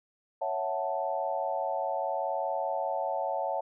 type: chord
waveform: sine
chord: F# minor seventh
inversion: second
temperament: equal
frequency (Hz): 554.4 / 659.3 / 740 / 880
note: C#5 / E5 / F#5 / A5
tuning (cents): 0 / 0 / 0 / 0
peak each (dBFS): -34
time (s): 0.41-3.61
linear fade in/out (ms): 10
effects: none